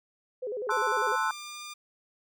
sine tone with vibrato, 460 Hz, A#4, 23 cents flat, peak -31 dBFS, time 0.42-1.16 s, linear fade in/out 10 ms, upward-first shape square, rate 10 Hz, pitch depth 170 cents each way
sine chord, F# half-diminished seventh, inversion first, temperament equal, 880 / 1046.5 / 1318.5 / 1480 Hz, A5 / C6 / E6 / F#6, 0 / 0 / 0 / 0 cents, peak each -31 dBFS, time 0.69-1.31 s, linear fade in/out 2 ms
10% pulse tone with pitch glide, 1174.7 to 1201.5 Hz, D6 to D6, 0 to +39 cents, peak -31 dBFS, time 0.7-1.74 s, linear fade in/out 10 ms, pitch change +39 cents, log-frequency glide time 0.83-1.57 s
effects none

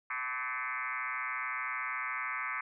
sine tone with frequency modulation, 1661.2 Hz, G#6, in tune, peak -33 dBFS, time 0.1-2.61 s, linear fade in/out 5 ms, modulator 128 Hz, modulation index 4.9, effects none

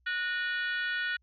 harmonic tone with a mistuned harmonic, 488.3 Hz, B4, 20 cents flat, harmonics 3 / 4 / 5 / 6 / 7 / 8 / 9, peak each -31 / -35 / -43 / -42 / -43 / -50 / -51 dBFS, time 0.06-1.17 s, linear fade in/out 10 ms, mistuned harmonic 4, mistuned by -100 cents, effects added 62 Hz sine -66 dBFS peak until 1.22 s

